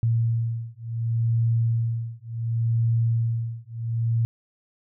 sine beating tone pair, 114.9 / 115.59 Hz, A#2 / A#2, -25 / -14 cents, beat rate 0.69 Hz, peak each -24 dBFS, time 0.03-4.25 s, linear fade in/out 0 ms, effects none

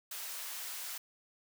white high-pass noise, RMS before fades -42 dBFS, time 0.11-0.98 s, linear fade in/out 5 ms, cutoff 770 Hz, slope 12 dB/octave, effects none

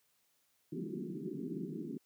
pink band-pass noise, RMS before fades -41 dBFS, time 0.72-1.98 s, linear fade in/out 5 ms, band 150 to 400 Hz, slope 96 dB/octave, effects white hiss -75 dBFS RMS until 2.05 s + high-pass 80 Hz 12 dB/octave

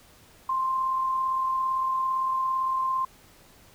sine tone with amplitude modulation, 1049 Hz, C6, 4 cents sharp, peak -22 dBFS, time 0.49-3.05 s, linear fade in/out 5 ms, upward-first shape sine, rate 37.7 Hz, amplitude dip 30%, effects pink hiss -55 dBFS RMS until 3.74 s

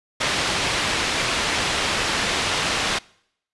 white low-pass noise, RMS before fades -23 dBFS, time 0.2-2.99 s, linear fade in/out 10 ms, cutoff 3800 Hz, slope 12 dB/octave, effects noise-tail reverb RT60 0.7 s tail -24 dB re dry + resampled to 24000 Hz

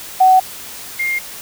sine tone pair in turn, 750 / 2121 Hz, F#5 / C7, +23 / +23 cents, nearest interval octave + tritone, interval 1800 cents, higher second, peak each -6 / -16 dBFS, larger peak first, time 0.2-0.4 / 0.99-1.19 s, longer neither, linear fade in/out 10 ms, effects white hiss -32 dBFS RMS until 1.41 s

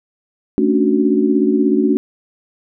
sine chord, D major seventh, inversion second, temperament equal, 220 / 277.2 / 293.7 / 370 Hz, A3 / C#4 / D4 / F#4, 0 / 0 / 0 / 0 cents, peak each -17 dBFS, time 0.58-1.97 s, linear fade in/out 0 ms, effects none

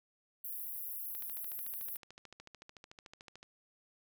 pink high-pass noise, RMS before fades -42 dBFS, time 0.44-1.97 s, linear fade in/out 5 ms, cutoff 11000 Hz, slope 96 dB/octave
click train, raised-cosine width 0.2 ms, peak -34 dBFS, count 32, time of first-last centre 1.15-3.429 s, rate 13.6 Hz
effects none

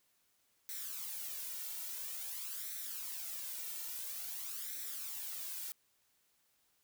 blue noise with flanger, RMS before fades -43 dBFS, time 0.69-5.72 s, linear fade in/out 0 ms, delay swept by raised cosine 0.51 to 2.21 ms, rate 0.49 Hz, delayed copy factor +0.6, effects white hiss -75 dBFS RMS until 6.83 s

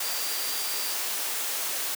sine tone in noise, 4723 Hz, D8, 9 cents sharp, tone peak -36 dBFS, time 0.03-0.94 s, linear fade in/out 5 ms, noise white, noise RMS -30 dBFS, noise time 0-1.95 s, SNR -9 dB, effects high-pass 400 Hz 12 dB/octave

